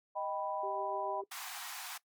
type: chord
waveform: sine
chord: Eb augmented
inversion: none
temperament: equal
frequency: 622.3 / 784 / 987.8 Hz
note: Eb5 / G5 / B5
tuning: 0 / 0 / 0 cents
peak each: -39 / -39 / -39 dBFS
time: 0.15-1.22 s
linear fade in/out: 20 ms
type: tone with tremolo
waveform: sine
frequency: 392 Hz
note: G4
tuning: in tune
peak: -40 dBFS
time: 0.63-1.24 s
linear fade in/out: 5 ms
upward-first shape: triangle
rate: 7 Hz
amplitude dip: 40%
type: high-pass noise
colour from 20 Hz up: pink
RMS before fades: -44 dBFS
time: 1.31-1.98 s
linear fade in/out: 10 ms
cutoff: 720 Hz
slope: 96 dB/octave
effects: noise-tail reverb RT60 0.1 s tail -19 dB re dry + Opus 48 kbps